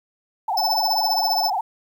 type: tone with vibrato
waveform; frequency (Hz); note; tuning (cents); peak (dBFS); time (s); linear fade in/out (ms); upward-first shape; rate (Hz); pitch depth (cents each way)
sine; 810; G#5; -43; -20; 0.48-1.61; 5; triangle; 19; 240
type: tone with tremolo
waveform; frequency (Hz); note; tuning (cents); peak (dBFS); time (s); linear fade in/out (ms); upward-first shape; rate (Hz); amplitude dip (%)
square; 5274; E8; 0; -19; 0.57-1.5; 5; sine; 15; 60
effects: 9-bit